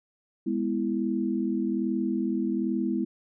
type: chord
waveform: sine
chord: E major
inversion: first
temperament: just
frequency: 206 / 247.2 / 329.6 Hz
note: G#3 / B3 / E4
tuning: -14 / +2 / 0 cents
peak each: -29 dBFS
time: 0.46-3.05 s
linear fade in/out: 10 ms
effects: none